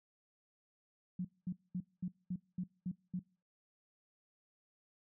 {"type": "tone bursts", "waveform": "sine", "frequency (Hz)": 181.1, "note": "F#3", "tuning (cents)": -37, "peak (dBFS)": -35, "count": 8, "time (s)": [1.19, 3.194], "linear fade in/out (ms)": 5, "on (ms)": 58, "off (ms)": 220, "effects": ["noise-tail reverb RT60 0.4 s tail -24 dB re dry"]}